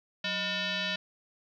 sine tone with frequency modulation, 622.3 Hz, D#5, in tune, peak -29 dBFS, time 0.24-0.96 s, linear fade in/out 5 ms, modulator 807 Hz, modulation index 4.7, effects 11-bit

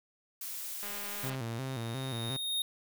blue noise, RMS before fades -40 dBFS, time 0.41-1.3 s, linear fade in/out 5 ms
click train, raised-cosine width 0.3 ms, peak -28 dBFS, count 107, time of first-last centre 0.83-1.35 s, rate 204 Hz
square tone with exponential growth, 3710 Hz, A#7, 9 cents flat, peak -29 dBFS, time 1.19-2.62 s, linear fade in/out 2 ms, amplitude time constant 310 ms
sawtooth tone with vibrato, 123.47 Hz, B2, in tune, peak -31 dBFS, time 1.23-2.37 s, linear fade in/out 10 ms, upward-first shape square, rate 2.8 Hz, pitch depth 120 cents each way
effects none

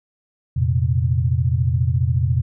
sine chord, F suspended fourth, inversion none, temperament equal with one note detuned, 86.25 / 116.54 / 130.81 Hz, F2 / Bb2 / C3, -21 / 0 / 0 cents, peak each -20 dBFS, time 0.56-2.42 s, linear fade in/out 10 ms, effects none

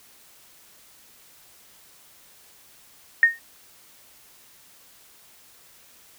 sine tone with exponential decay, 1846 Hz, A#6, 17 cents flat, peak -8 dBFS, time 3.23-3.39 s, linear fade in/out 1 ms, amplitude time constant 34 ms, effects white hiss -53 dBFS RMS until 6.18 s

